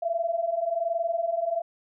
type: tone pair together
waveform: sine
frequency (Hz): 657.8 / 679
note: E5 / F5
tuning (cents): -4 / -49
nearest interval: minor second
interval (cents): 55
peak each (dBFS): -29 / -26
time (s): 0.02-1.62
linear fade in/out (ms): 10
effects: none